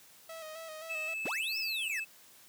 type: tone with vibrato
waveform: sawtooth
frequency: 638 Hz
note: D#5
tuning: 43 cents sharp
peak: -39 dBFS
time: 0.29-1.14 s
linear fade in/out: 5 ms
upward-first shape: square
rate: 3.8 Hz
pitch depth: 37 cents each way
type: tone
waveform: triangle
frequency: 2615 Hz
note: E7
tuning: 15 cents flat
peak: -33 dBFS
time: 0.89-2.05 s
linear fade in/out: 20 ms
type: linear two-way sweep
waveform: square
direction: up then down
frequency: 123.47 to 5410 to 1612 Hz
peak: -36 dBFS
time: 1.25-2 s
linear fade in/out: 5 ms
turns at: 1.58 s
effects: white hiss -58 dBFS RMS until 2.48 s + high-pass 80 Hz 12 dB/octave